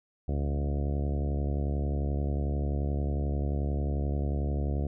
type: harmonic tone with a mistuned harmonic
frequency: 71.3 Hz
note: C#2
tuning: 49 cents sharp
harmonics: 1 / 2 / 3 / 4 / 5 / 6 / 7 / 8 / 9 / 10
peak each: -28 / -34 / -38 / -40 / -42 / -44 / -45 / -46 / -47 / -48 dBFS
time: 0.28-4.87 s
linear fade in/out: 5 ms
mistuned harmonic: 1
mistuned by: +37 cents
effects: none